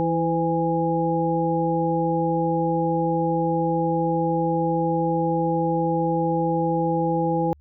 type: harmonic tone with a mistuned harmonic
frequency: 164.81 Hz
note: E3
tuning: in tune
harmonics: 1 / 2 / 3 / 5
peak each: -25 / -25 / -25 / -25 dBFS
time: 0-7.53 s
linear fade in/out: 0 ms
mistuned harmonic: 3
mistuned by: +37 cents
effects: added 73 Hz sine -50 dBFS peak until 7.6 s